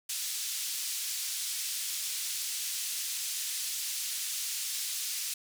white band-pass noise, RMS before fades -35 dBFS, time 0.09-5.34 s, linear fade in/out 5 ms, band 3300 to 10000 Hz, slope 12 dB/octave, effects none

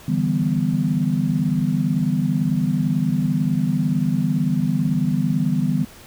sine chord, E minor seventh, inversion third, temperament equal, 146.83 / 164.81 / 196 / 246.9 Hz, D3 / E3 / G3 / B3, 0 / 0 / 0 / 0 cents, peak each -23 / -22 / -23 / -23 dBFS, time 0.08-5.85 s, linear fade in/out 5 ms, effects pink hiss -44 dBFS RMS until 6.06 s

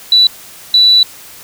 sine tone pair in turn, 3956 / 3956 Hz, B7 / B7, +2 / +2 cents, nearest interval unison, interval 0 cents, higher neither, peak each -4 dBFS, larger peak neither, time 0.12-0.27 / 0.74-1.03 s, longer second, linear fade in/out 2 ms, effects white hiss -35 dBFS RMS until 1.43 s

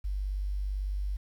sine tone, 49 Hz, G1, in tune, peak -29 dBFS, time 0.04-1.17 s, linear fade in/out 10 ms, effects 10-bit

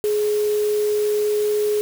sine tone in noise, 420 Hz, G#4, 19 cents sharp, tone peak -17 dBFS, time 0.04-1.81 s, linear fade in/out 0 ms, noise white, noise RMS -35 dBFS, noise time 0.04-1.81 s, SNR +15 dB, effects none

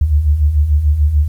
sine beating tone pair, 69.3 / 76.1 Hz, C#2 / D#2, 0 / -38 cents, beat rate 6.8 Hz, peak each -17 / -10 dBFS, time 0.01-1.28 s, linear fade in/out 5 ms, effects 8-bit

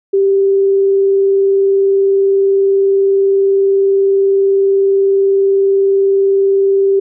sine tone with vibrato, 392 Hz, G4, in tune, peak -8 dBFS, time 0.13-7 s, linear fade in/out 10 ms, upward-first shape square, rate 20 Hz, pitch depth 12 cents each way, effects none

